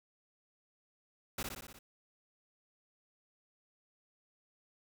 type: noise with echo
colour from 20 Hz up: pink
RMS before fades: -38 dBFS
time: 1.38-1.43 s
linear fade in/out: 5 ms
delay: 60 ms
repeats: 6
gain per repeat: -3 dB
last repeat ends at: 1.79 s
effects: none